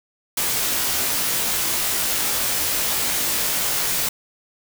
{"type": "noise with comb filter", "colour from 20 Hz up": "white", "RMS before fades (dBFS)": -22, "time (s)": [0.37, 4.09], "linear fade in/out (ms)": 5, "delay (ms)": 19, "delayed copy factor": -0.95, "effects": []}